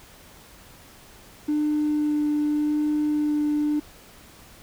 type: tone with vibrato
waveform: triangle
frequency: 298.9 Hz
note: D4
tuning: 31 cents sharp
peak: -17 dBFS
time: 1.48-3.8 s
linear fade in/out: 10 ms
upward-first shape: sine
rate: 0.86 Hz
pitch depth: 9 cents each way
effects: tanh soft clip ceiling -17 dBFS + pink hiss -49 dBFS RMS until 4.62 s